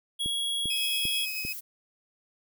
square tone, 3322 Hz, G#7, in tune, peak -28 dBFS, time 0.19-1.26 s, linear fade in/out 20 ms
click train, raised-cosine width 3 ms, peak -25 dBFS, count 4, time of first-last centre 0.26-1.45 s, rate 2.52 Hz
30% pulse tone with tremolo, 2538 Hz, D#7, 34 cents sharp, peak -28 dBFS, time 0.7-1.53 s, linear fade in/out 5 ms, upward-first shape sine, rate 9.1 Hz, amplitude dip 35%
violet noise, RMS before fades -39 dBFS, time 0.75-1.61 s, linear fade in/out 20 ms
effects none

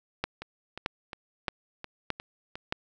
two click trains, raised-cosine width 0.3 ms, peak -22 / -12 dBFS, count 7 / 5, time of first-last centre 0.42-2.555 / 0.24-2.724 s, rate 2.81 / 1.61 Hz, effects none

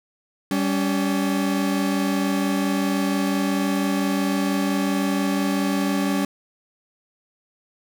40% pulse tone pair together, 196 / 281.8 Hz, G3 / C#4, 0 / +29 cents, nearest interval tritone, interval 629 cents, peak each -22 / -22 dBFS, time 0.51-6.25 s, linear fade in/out 2 ms, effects none

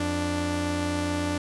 sawtooth tone pair together, 87.45 / 293.7 Hz, F2 / D4, +3 / 0 cents, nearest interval octave + major sixth, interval 2097 cents, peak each -26 / -23 dBFS, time 0-1.38 s, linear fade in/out 5 ms, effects resampled to 24000 Hz + 8-bit

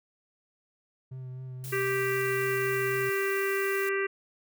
triangle tone with vibrato, 128.8 Hz, C3, 27 cents flat, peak -35 dBFS, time 1.11-3.1 s, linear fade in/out 10 ms, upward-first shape triangle, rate 3.9 Hz, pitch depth 23 cents each way
blue noise, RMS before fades -42 dBFS, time 1.64-3.89 s, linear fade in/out 0 ms
harmonic tone, 392 Hz, G4, in tune, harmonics 1 / 3 / 4 / 5 / 6 / 7, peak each -28 / -37 / -35 / -33 / -40 / -40 dBFS, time 1.72-4.07 s, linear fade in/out 10 ms
effects none

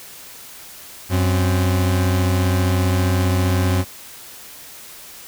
40% pulse tone pair together, 92.5 / 262.4 Hz, F#2 / C4, 0 / +5 cents, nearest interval octave + tritone, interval 1805 cents, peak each -15 / -24 dBFS, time 1.09-3.85 s, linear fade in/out 50 ms, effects white hiss -39 dBFS RMS until 5.27 s

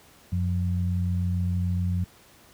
sine tone pair together, 91.2 / 178.03 Hz, F#2 / F3, -24 / +34 cents, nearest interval octave, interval 1158 cents, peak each -23 / -29 dBFS, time 0.32-2.04 s, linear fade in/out 5 ms, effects pink hiss -54 dBFS RMS until 2.53 s + high-pass 60 Hz 12 dB/octave

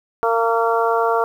harmonic tone, 229.2 Hz, A#3, 29 cents flat, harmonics 2 / 3 / 4 / 5 / 6, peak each -19 / -21 / -22 / -23 / -24 dBFS, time 0.23-1.24 s, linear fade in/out 0 ms, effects 8-bit

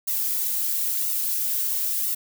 violet noise with flanger, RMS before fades -25 dBFS, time 0.07-2.15 s, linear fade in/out 10 ms, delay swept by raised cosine 1.2 to 5.2 ms, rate 0.99 Hz, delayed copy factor -0.95, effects none

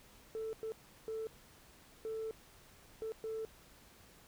sine tone bursts at uneven times, 442.5 Hz, A4, 10 cents sharp, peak -36 dBFS, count 6, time 0.35-0.53 / 0.63-0.72 / 1.08-1.27 / 2.05-2.31 / 3.02-3.12 / 3.24-3.45 s, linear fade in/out 0 ms, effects tanh soft clip ceiling -35 dBFS + pink hiss -61 dBFS RMS until 4.27 s

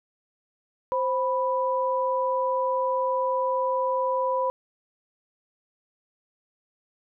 sine tone pair together, 523.3 / 987.9 Hz, C5 / B5, 0 / 0 cents, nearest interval major seventh, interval 1100 cents, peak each -25 dBFS, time 0.92-4.5 s, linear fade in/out 0 ms, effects none

